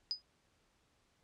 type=tone with exponential decay; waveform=sine; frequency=4978 Hz; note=D#8; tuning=in tune; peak=-29 dBFS; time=0.11-0.22 s; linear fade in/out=0 ms; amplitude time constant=23 ms; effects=pink hiss -74 dBFS RMS until 1.23 s + low-pass 8000 Hz 12 dB/octave